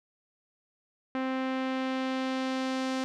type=tone with low-pass filter sweep; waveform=sawtooth; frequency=261.6 Hz; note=C4; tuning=in tune; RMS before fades=-31 dBFS; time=1.15-3.04 s; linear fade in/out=0 ms; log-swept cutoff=2200 to 6000 Hz; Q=1; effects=none